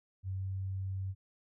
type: tone with pitch glide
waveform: sine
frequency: 95 to 95.61 Hz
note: F#2 to G2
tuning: +46 to -43 cents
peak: -34 dBFS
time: 0.23-1.15 s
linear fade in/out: 50 ms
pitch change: +11 cents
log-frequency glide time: 0.36-0.44 s
effects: none